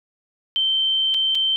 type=tone with dropouts; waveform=sine; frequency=3112 Hz; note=G7; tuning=13 cents flat; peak=-17 dBFS; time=0.56-1.56 s; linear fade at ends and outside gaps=0 ms; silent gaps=1.142-1.145 / 1.349-1.353 s; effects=none

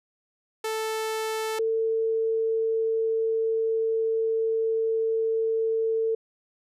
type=tone pair in turn; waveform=sawtooth / sine; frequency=440 / 447.9 Hz; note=A4 / A4; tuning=0 / +31 cents; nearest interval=unison; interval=31 cents; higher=second; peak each=-23 / -22 dBFS; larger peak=second; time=0.64-1.59 / 1.59-6.15 s; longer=second; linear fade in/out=5 ms; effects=resampled to 32000 Hz

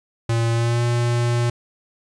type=tone with pitch glide; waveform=square; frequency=115.7 to 119.5 Hz; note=A#2 to A#2; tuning=-13 to +43 cents; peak=-18 dBFS; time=0.29-1.5 s; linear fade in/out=5 ms; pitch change=+56 cents; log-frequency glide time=0.52-0.83 s; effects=resampled to 22050 Hz + 10-bit

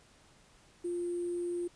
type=tone with sample-and-hold; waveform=sine; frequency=349.2 Hz; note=F4; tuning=in tune; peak=-32 dBFS; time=0.84-1.68 s; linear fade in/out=10 ms; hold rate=8820 Hz; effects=pink hiss -62 dBFS RMS until 1.75 s + resampled to 22050 Hz

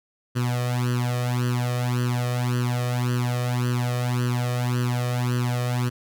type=tone with flanger; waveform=sawtooth; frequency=123 Hz; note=B2; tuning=7 cents flat; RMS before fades=-24 dBFS; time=0.35-5.9 s; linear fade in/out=20 ms; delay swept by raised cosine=0.66 to 1.66 ms; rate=1.8 Hz; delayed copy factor=+0.95; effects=none

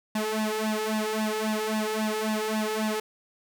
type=tone with flanger; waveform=sawtooth; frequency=216.3 Hz; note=A3; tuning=29 cents flat; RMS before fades=-28 dBFS; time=0.15-3 s; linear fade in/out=5 ms; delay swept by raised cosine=1.1 to 2.4 ms; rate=3.7 Hz; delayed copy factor=+0.9; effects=none

